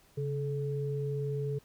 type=tone pair together; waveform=sine; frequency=138.59 / 431.4 Hz; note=C#3 / A4; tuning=0 / -34 cents; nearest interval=octave + minor sixth; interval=1966 cents; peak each=-32 / -35 dBFS; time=0.17-1.59 s; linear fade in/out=10 ms; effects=pink hiss -63 dBFS RMS until 1.64 s